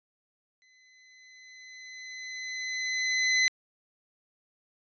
sawtooth tone with exponential growth, 2027 Hz, B6, 45 cents sharp, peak -17 dBFS, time 0.62-3.48 s, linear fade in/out 0 ms, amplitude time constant 620 ms, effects resampled to 16000 Hz

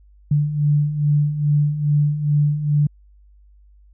sine beating tone pair, 145.5 / 147.9 Hz, D3 / D3, -16 / +13 cents, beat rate 2.4 Hz, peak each -22 / -16 dBFS, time 0.31-2.87 s, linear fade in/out 5 ms, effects added 50 Hz sine -47 dBFS peak until 3.93 s

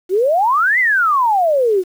sine exponential two-way sweep, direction up then down, 349.2 to 2093 to 349.2 Hz, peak -11 dBFS, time 0.09-1.84 s, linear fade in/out 50 ms, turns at 0.79 s, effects 7-bit

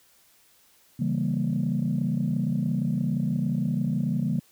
sine chord, C# diminished seventh, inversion none, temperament equal, 138.59 / 164.81 / 196 / 233.1 Hz, C#3 / E3 / G3 / Bb3, 0 / 0 / 0 / 0 cents, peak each -28 dBFS, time 0.99-4.4 s, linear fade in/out 10 ms, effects tanh soft clip ceiling -16 dBFS + white hiss -60 dBFS RMS until 4.51 s

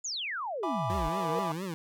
sine exponential sweep, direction down, 7300 to 41.54 Hz, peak -32 dBFS, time 0.04-1.09 s, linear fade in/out 10 ms
triangle chord, E dominant seventh, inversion none, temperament equal, 659.3 / 830.6 / 987.8 / 1174.7 Hz, E5 / G#5 / B5 / D6, 0 / 0 / 0 / 0 cents, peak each -34 dBFS, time 0.63-1.52 s, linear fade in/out 2 ms
25% pulse tone with vibrato, 174 Hz, F3, 6 cents flat, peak -30 dBFS, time 0.9-1.74 s, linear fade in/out 0 ms, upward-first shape triangle, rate 4.4 Hz, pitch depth 250 cents each way
sine tone with exponential growth, 472.4 Hz, A#4, 23 cents sharp, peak -28 dBFS, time 0.95-1.39 s, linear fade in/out 0 ms, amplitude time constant 95 ms
effects none

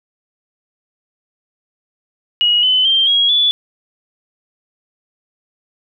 sine tone with pitch steps, 2899 / 3027 / 3161 / 3301 / 3448 Hz, F#7 / F#7 / G7 / G#7 / A7, -36 / +39 / +14 / -11 / -36 cents, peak -10 dBFS, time 2.41-3.51 s, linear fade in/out 0 ms, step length 220 ms, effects none

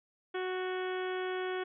harmonic tone with a mistuned harmonic, 370 Hz, F#4, in tune, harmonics 1 / 2 / 3 / 4 / 5 / 6 / 7 / 8 / 9, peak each -34 / -42 / -45 / -43 / -46 / -49 / -53 / -53 / -50 dBFS, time 0.34-1.64 s, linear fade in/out 10 ms, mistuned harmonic 5, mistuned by -15 cents, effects none

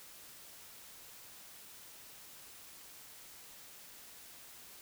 silence, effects white hiss -54 dBFS RMS until 4.81 s

